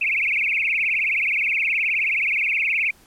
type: tone with vibrato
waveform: sine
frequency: 2388 Hz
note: D7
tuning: 28 cents sharp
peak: -18 dBFS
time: 0.01-2.91 s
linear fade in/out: 5 ms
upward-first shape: triangle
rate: 19 Hz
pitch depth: 240 cents each way
effects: pink hiss -53 dBFS RMS until 3.06 s + MP3 64 kbps